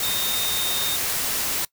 sine tone in noise, 3680 Hz, A#7, 23 cents flat, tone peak -26 dBFS, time 0.03-0.96 s, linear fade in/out 2 ms, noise white, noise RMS -25 dBFS, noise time 0-1.65 s, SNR -4 dB, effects noise-tail reverb RT60 0.1 s tail -22 dB re dry

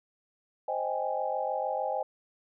sine chord, Ab major seventh, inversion first, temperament equal, 523.3 / 622.3 / 784 / 830.6 Hz, C5 / Eb5 / G5 / Ab5, 0 / 0 / 0 / 0 cents, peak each -34 dBFS, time 0.68-2.03 s, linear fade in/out 5 ms, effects none

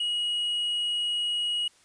triangle tone, 2900 Hz, F#7, 35 cents flat, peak -24 dBFS, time 0-1.68 s, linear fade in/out 5 ms, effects white hiss -60 dBFS RMS until 1.84 s + resampled to 22050 Hz

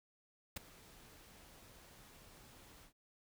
pink noise with ADSR envelope, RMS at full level -38 dBFS, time 0.56-2.93 s, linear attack 8 ms, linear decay 10 ms, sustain -22 dB, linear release 94 ms, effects none

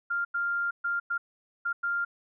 sine tone bursts at uneven times, 1396.9 Hz, F6, in tune, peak -26 dBFS, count 6, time 0.1-0.25 / 0.34-0.71 / 0.84-1 / 1.1-1.18 / 1.65-1.73 / 1.83-2.05 s, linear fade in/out 10 ms, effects none

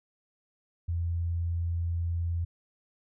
sine tone with vibrato, 85 Hz, F2, 46 cents flat, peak -27 dBFS, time 0.88-2.45 s, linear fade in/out 10 ms, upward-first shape triangle, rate 19 Hz, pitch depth 9 cents each way, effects none

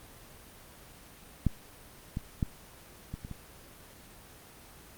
clicks, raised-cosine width 5 ms, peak -12 / -20 / -15 / -24 / -28 / -26 dBFS, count 6, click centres 1.467 / 2.171 / 2.428 / 3.14 / 3.249 / 3.313 s, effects pink hiss -52 dBFS RMS until 4.97 s + Opus 24 kbps

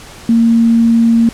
sine tone, 230.2 Hz, A#3, 22 cents flat, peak -6 dBFS, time 0.29-1.29 s, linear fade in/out 2 ms, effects pink hiss -34 dBFS RMS until 1.33 s + low-pass 10000 Hz 12 dB/octave

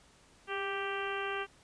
harmonic tone with a mistuned harmonic, 392 Hz, G4, in tune, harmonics 1 / 2 / 3 / 4 / 5 / 6 / 7 / 8, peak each -38 / -42 / -40 / -40 / -45 / -46 / -43 / -47 dBFS, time 0.47-1.47 s, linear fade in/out 50 ms, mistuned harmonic 1, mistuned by +29 cents, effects pink hiss -62 dBFS RMS until 1.63 s + resampled to 22050 Hz

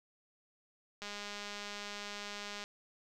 click train, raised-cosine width 0.2 ms, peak -26 dBFS, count 333, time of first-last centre 1.02-2.64 s, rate 205 Hz, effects none

